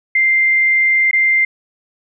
sine tone with dropouts, 2093 Hz, C7, in tune, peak -10 dBFS, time 0.15-1.45 s, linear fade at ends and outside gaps 5 ms, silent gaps 1.112-1.13 s, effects none

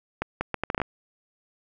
accelerating click train, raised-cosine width 0.5 ms, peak -11 dBFS, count 9, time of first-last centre 0.22-0.817 s, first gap 190 ms, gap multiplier 0.7, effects none

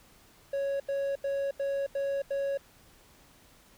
triangle tone bursts, 554.4 Hz, C#5, in tune, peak -26 dBFS, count 6, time 0.53-2.575 s, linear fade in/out 5 ms, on 270 ms, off 85 ms, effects pink hiss -59 dBFS RMS until 3.77 s

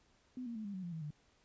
sine tone with pitch steps, 252.4 / 234.1 / 217.2 / 201.5 / 186.91 / 173.39 / 160.85 / 149.21 Hz, B3 / A#3 / A3 / G3 / F#3 / F3 / E3 / D3, +38 / +8 / -22 / +48 / +18 / -12 / -42 / +28 cents, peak -40 dBFS, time 0.37-1.106 s, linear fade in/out 2 ms, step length 92 ms, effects pink hiss -71 dBFS RMS until 1.44 s + resampled to 16000 Hz

